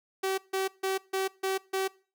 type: tone bursts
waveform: sawtooth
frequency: 383.1 Hz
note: G4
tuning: 40 cents flat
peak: -23 dBFS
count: 6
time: 0.23-1.88 s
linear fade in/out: 10 ms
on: 150 ms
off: 150 ms
effects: noise-tail reverb RT60 0.4 s tail -23 dB re dry